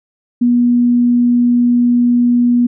sine tone, 242 Hz, B3, 35 cents flat, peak -8 dBFS, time 0.41-2.67 s, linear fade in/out 10 ms, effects none

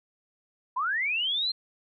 sine linear sweep, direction up, 951 to 4212 Hz, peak -25 dBFS, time 0.76-1.52 s, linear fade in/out 10 ms, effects none

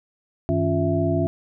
sine tone cluster, 96.1 / 158.7 / 276.4 / 350.5 / 661 Hz, G2 / D#3 / C#4 / F4 / E5, -34 / +35 / -5 / +6 / +5 cents, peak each -25 dBFS, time 0.49-1.27 s, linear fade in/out 0 ms, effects none

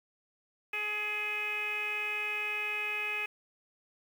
10% pulse tone with low-pass filter, 420.4 Hz, G#4, 21 cents sharp, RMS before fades -34 dBFS, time 0.73-3.26 s, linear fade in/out 5 ms, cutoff 2500 Hz, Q 9.9, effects 9-bit

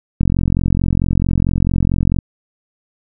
click train, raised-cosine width 5 ms, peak -3 dBFS, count 89, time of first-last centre 0.21-2.188 s, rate 44.5 Hz, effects none

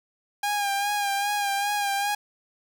sawtooth tone with vibrato, 810 Hz, G#5, 43 cents flat, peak -20 dBFS, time 0.43-2.15 s, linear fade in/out 5 ms, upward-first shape sine, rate 2.5 Hz, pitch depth 38 cents each way, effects 8-bit

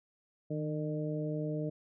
harmonic tone with a mistuned harmonic, 151.8 Hz, D#3, 42 cents flat, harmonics 1 / 2 / 3 / 4, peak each -35 / -38 / -40 / -41 dBFS, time 0.5-1.7 s, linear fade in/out 10 ms, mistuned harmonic 1, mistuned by +39 cents, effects none

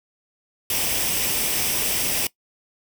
white noise with comb filter, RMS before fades -23 dBFS, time 0.7-2.27 s, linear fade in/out 2 ms, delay 0.36 ms, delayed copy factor +0.5, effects noise-tail reverb RT60 0.1 s tail -20 dB re dry

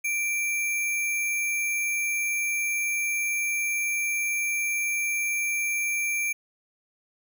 sine tone with sample-and-hold, 2349 Hz, D7, in tune, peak -24 dBFS, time 0.04-6.33 s, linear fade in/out 10 ms, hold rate 8820 Hz, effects none

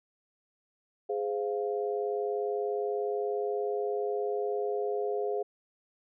sine chord, F minor, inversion first, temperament equal with one note detuned, 415.3 / 515.2 / 698.5 Hz, Ab4 / C5 / F5, 0 / -27 / 0 cents, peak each -30 / -36 / -36 dBFS, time 1.09-5.43 s, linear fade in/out 10 ms, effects none

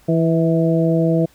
harmonic tone with a mistuned harmonic, 164.81 Hz, E3, in tune, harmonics 1 / 2 / 3 / 4, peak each -16 / -19 / -21 / -22 dBFS, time 0.08-1.26 s, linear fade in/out 10 ms, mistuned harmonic 4, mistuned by -24 cents, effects pink hiss -53 dBFS RMS until 1.34 s

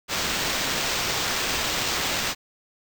white noise with sample-and-hold, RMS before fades -26 dBFS, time 0.08-2.35 s, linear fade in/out 50 ms, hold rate 11025 Hz, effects none

